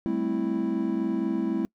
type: chord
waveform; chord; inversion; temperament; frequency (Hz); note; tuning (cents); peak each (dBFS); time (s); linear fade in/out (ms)
triangle; A minor seventh; third; equal; 196 / 220 / 261.6 / 329.6; G3 / A3 / C4 / E4; 0 / 0 / 0 / 0; -30 / -28 / -29 / -26; 0.06-1.65; 0
effects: noise-tail reverb RT60 0.1 s tail -25 dB re dry